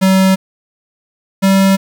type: tone pair in turn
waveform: square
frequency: 190 / 193.54 Hz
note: F#3 / G3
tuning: +46 / -22 cents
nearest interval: unison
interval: 32 cents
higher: second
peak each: -8 dBFS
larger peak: neither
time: 0.01-0.36 / 1.42-1.77 s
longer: neither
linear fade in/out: 20 ms
effects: 8-bit